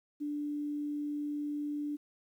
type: tone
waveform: sine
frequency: 293.7 Hz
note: D4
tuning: in tune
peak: -33 dBFS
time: 0.2-1.97 s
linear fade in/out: 20 ms
effects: 11-bit